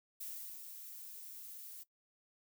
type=noise with ADSR envelope; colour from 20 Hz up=violet; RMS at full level=-44 dBFS; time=0.2-1.84 s; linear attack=10 ms; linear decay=380 ms; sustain=-6 dB; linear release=20 ms; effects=noise-tail reverb RT60 0.1 s tail -18 dB re dry